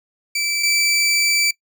20% pulse tone pair in turn, 2322 / 2322 Hz, D7 / D7, -20 / -20 cents, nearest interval unison, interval 0 cents, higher neither, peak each -14 / -10 dBFS, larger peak second, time 0.35-0.63 / 0.63-1.51 s, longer second, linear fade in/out 5 ms, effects noise-tail reverb RT60 0.1 s tail -21 dB re dry

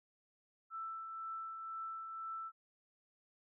sine tone with tremolo, 1326 Hz, E6, 10 cents sharp, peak -40 dBFS, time 0.7-2.52 s, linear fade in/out 50 ms, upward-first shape triangle, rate 2 Hz, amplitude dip 40%, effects none

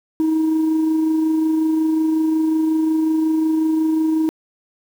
sine tone with amplitude modulation, 316.8 Hz, D#4, 31 cents sharp, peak -11 dBFS, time 0.2-4.29 s, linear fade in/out 0 ms, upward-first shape sine, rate 25.5 Hz, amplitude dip 35%, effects tanh soft clip ceiling -13 dBFS + 7-bit

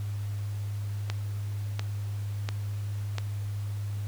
click train, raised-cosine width 0.2 ms, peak -15 dBFS, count 4, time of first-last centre 1.1-3.183 s, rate 1.44 Hz, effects added 102 Hz sine -30 dBFS peak until 4.07 s + pink hiss -51 dBFS RMS until 4.07 s

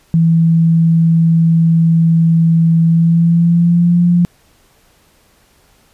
sine tone with pitch glide, 164.81 to 174.41 Hz, E3 to F3, 0 to -2 cents, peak -7 dBFS, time 0.14-4.25 s, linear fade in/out 0 ms, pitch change +98 cents, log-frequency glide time 2.84-4.04 s, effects pink hiss -52 dBFS RMS until 5.93 s + resampled to 32000 Hz

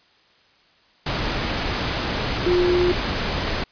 sine tone in noise, 355.9 Hz, F4, 33 cents sharp, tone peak -16 dBFS, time 2.46-2.92 s, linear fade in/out 5 ms, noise pink, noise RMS -24 dBFS, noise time 1.06-3.64 s, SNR +5 dB, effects white hiss -57 dBFS RMS until 3.71 s + resampled to 11025 Hz

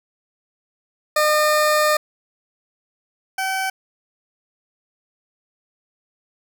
20% pulse tone pair in turn, 607 / 765 Hz, D#5 / G5, -43 / -42 cents, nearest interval major third, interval 401 cents, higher second, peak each -10 / -16 dBFS, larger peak first, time 1.16-1.97 / 3.38-3.7 s, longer first, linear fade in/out 5 ms, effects none

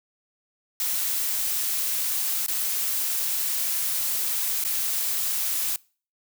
blue noise with dropouts, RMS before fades -26 dBFS, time 0.8-5.76 s, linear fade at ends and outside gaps 1 ms, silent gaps 2.463-2.482 / 4.639-4.649 s, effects noise-tail reverb RT60 0.4 s tail -24 dB re dry

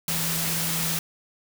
sine tone in noise, 164.81 Hz, E3, in tune, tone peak -31 dBFS, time 0.08-0.99 s, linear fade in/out 2 ms, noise white, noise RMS -27 dBFS, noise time 0.08-0.99 s, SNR -7 dB, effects none

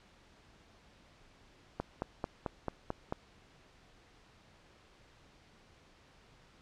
click train, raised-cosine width 1 ms, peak -20 dBFS, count 7, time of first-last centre 1.8-3.125 s, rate 4.53 Hz, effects pink hiss -62 dBFS RMS until 6.61 s + low-pass 5000 Hz 12 dB/octave

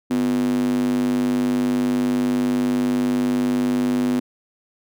square tone with high-pass filter, 50 Hz, G1, 35 cents sharp, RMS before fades -20 dBFS, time 0.1-4.2 s, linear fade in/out 10 ms, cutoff 260 Hz, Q 6.7, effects none

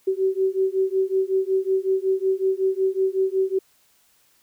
sine beating tone pair, 378.9 / 384.3 Hz, F#4 / G4, +41 / -34 cents, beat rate 5.4 Hz, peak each -22 dBFS, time 0.07-3.59 s, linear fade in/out 10 ms, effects white hiss -61 dBFS RMS until 4.42 s

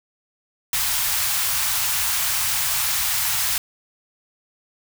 white band-stop noise, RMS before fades -22 dBFS, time 0.73-3.58 s, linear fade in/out 2 ms, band 130 to 790 Hz, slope 24 dB/octave, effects none

